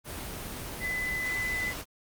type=tone in noise; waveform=sine; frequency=2008 Hz; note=B6; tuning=28 cents sharp; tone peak=-29 dBFS; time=0.8-1.74 s; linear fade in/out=50 ms; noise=pink; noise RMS=-38 dBFS; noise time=0.04-1.85 s; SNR=+6 dB; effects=Opus 24 kbps